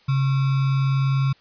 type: tone with sample-and-hold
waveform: sine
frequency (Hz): 135.3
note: C#3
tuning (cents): -42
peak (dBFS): -17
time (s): 0.08-1.33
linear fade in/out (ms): 10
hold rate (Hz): 1225
effects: white hiss -56 dBFS RMS until 1.4 s + resampled to 11025 Hz